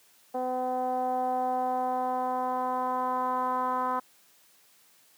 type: tone with low-pass filter sweep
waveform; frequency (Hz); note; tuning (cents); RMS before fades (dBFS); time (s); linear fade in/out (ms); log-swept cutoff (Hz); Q
10% pulse; 253.8; B3; +47; -29; 0.34-4; 10; 670 to 1100; 4.1
effects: white hiss -61 dBFS RMS until 5.17 s + high-pass 150 Hz 12 dB/octave